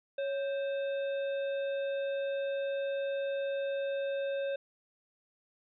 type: harmonic tone with a mistuned harmonic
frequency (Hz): 523.3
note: C5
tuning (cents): 0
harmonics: 1 / 3 / 5 / 7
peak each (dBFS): -31 / -45 / -49 / -51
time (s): 0.18-4.56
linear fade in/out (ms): 5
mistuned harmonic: 1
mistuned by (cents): +98
effects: none